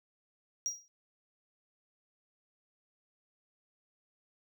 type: tone with exponential decay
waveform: triangle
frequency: 5710 Hz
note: F8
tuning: 37 cents sharp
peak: -27 dBFS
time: 0.66-0.88 s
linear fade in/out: 0 ms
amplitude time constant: 46 ms
effects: none